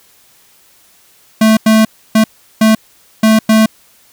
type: tone bursts at uneven times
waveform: square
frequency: 219.4 Hz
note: A3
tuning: 5 cents flat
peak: -6 dBFS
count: 6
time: 1.41-1.57 / 1.66-1.85 / 2.15-2.24 / 2.61-2.75 / 3.23-3.39 / 3.49-3.66 s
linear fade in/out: 5 ms
effects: white hiss -48 dBFS RMS until 4.12 s